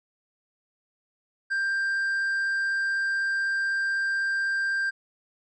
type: tone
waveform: triangle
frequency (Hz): 1584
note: G6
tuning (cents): +18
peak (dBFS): -22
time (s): 1.5-4.91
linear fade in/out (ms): 20
effects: resampled to 22050 Hz